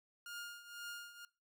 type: tone with tremolo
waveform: sawtooth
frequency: 1415 Hz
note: F6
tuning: 22 cents sharp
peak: -40 dBFS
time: 0.26-1.25 s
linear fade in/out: 2 ms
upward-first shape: triangle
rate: 2 Hz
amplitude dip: 80%
effects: noise-tail reverb RT60 0.3 s tail -20 dB re dry